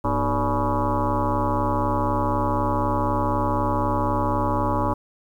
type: tone with frequency modulation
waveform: sine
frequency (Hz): 440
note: A4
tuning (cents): 0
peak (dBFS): -19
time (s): 0.04-4.94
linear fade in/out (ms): 10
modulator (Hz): 136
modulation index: 5.1
effects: 9-bit